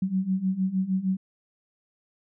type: beating tone pair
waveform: sine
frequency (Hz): 185 / 191.5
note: F#3 / G3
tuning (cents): 0 / -40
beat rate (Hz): 6.5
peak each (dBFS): -28 / -25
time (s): 0.02-1.17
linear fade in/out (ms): 5
effects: none